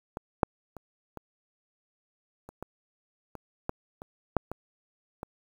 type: clicks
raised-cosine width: 1 ms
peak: -20 / -6 / -28 / -25 / -30 / -23 / -26 / -15 / -27 / -8 / -21 / -22 dBFS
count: 12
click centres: 0.171 / 0.432 / 0.767 / 1.173 / 2.49 / 2.626 / 3.353 / 3.694 / 4.019 / 4.367 / 4.516 / 5.231 s
effects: 8-bit